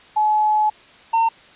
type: tone pair in turn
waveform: sine / triangle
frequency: 853 / 909.3 Hz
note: G#5 / A#5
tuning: +46 / -43 cents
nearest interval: minor second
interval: 111 cents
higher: second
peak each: -14 / -12 dBFS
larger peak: second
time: 0.16-0.7 / 1.13-1.29 s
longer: first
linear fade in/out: 10 ms
effects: white hiss -47 dBFS RMS until 1.55 s + resampled to 8000 Hz